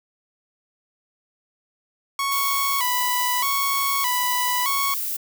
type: tone with vibrato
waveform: sawtooth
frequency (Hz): 1046.5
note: C6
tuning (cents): 0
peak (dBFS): -18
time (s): 2.19-4.94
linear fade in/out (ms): 2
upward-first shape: square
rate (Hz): 0.81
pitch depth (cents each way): 98
type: noise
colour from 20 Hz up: violet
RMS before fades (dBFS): -27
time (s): 2.31-5.17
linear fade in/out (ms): 10
effects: none